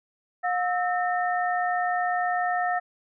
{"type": "tone cluster", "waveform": "sine", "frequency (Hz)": [717, 1308, 1822], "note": ["F5", "E6", "A#6"], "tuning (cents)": [45, -14, -40], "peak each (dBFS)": [-24, -32, -30], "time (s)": [0.43, 2.8], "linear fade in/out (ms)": 20, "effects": []}